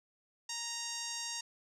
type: tone with low-pass filter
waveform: 5% pulse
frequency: 932.3 Hz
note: A#5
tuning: in tune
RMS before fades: -40 dBFS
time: 0.49-1.41 s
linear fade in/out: 5 ms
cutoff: 6400 Hz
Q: 2.3
effects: none